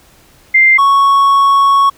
sine / triangle tone pair in turn, 2093 / 1108.7 Hz, C7 / C#6, 0 / 0 cents, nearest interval major seventh, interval 1100 cents, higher first, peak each -4 dBFS, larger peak neither, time 0.54-0.78 / 0.78-1.9 s, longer second, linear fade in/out 10 ms, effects pink hiss -46 dBFS RMS until 1.97 s

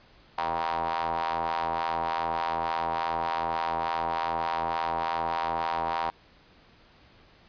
sawtooth ring-modulated tone, 82.41 Hz, E2, in tune, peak -20 dBFS, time 0.38-6.1 s, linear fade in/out 0 ms, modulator 867 Hz, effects pink hiss -57 dBFS RMS until 7.48 s + resampled to 11025 Hz

